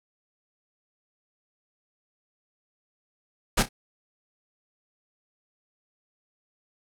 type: noise with echo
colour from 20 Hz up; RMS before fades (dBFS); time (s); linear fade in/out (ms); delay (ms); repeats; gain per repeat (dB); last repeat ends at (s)
pink; -21; 3.57-3.63; 10; 30; 2; -13; 3.69
effects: low-pass 11000 Hz 12 dB/octave